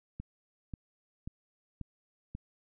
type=click train; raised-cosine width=5 ms; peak=-27 dBFS; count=5; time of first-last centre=0.2-2.351 s; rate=1.86 Hz; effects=none